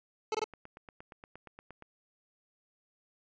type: tone bursts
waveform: 25% pulse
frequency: 434.2 Hz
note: A4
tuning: 23 cents flat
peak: -26 dBFS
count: 3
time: 0.32-0.442 s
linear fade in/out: 2 ms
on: 26 ms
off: 22 ms
type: click train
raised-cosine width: 0.5 ms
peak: -33 dBFS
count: 13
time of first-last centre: 0.42-1.824 s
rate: 8.55 Hz
effects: resampled to 16000 Hz